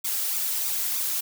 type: noise with flanger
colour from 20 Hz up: blue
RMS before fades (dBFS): -27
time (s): 0.04-1.21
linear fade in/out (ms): 10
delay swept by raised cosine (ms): 0.82 to 3.12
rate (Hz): 3.2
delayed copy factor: +0.8
effects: none